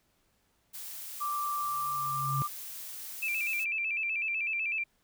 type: noise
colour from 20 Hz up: blue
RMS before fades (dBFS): -42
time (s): 0.73-3.65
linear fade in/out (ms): 20
type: tone with pitch glide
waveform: sine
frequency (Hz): 1174.7 to 1186.3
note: D6 to D6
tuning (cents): 0 to +17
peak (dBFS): -30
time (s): 1.2-2.48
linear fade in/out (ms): 20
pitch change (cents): +17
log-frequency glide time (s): 1.75-2.28
type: tone with exponential growth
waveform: sine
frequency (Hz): 136.5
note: C#3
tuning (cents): -26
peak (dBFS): -27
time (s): 1.59-2.42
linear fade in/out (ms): 0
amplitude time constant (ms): 180
type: tone with vibrato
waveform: sine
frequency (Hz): 2486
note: D#7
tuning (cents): -2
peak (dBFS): -29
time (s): 3.22-4.84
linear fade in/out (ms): 10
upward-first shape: square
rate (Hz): 8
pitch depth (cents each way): 86
effects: pink hiss -72 dBFS RMS until 5.03 s